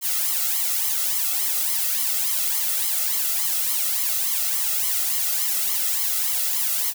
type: noise with flanger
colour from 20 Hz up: blue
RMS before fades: -23 dBFS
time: 0.01-6.94 s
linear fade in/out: 50 ms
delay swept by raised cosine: 0.95 to 1.54 ms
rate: 3.5 Hz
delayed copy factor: +0.85
effects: none